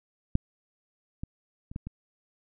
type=clicks; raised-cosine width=5 ms; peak=-10 / -22 / -29 / -21 / -24 dBFS; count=5; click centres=0.354 / 1.235 / 1.715 / 1.761 / 1.87 s; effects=none